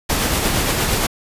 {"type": "noise with tremolo", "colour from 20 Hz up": "pink", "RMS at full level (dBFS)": -17, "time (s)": [0.09, 1.07], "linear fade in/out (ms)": 10, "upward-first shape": "triangle", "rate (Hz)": 8.6, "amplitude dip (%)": 35, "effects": ["resampled to 32000 Hz"]}